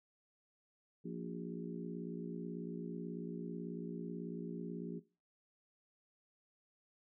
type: harmonic tone with a mistuned harmonic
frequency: 58.2 Hz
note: A#1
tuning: 2 cents flat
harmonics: 3 / 4 / 5 / 6 / 7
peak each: -44 / -46 / -48 / -50 / -51 dBFS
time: 1.04-5 s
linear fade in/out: 20 ms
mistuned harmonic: 6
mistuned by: +48 cents
effects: noise-tail reverb RT60 0.3 s tail -18 dB re dry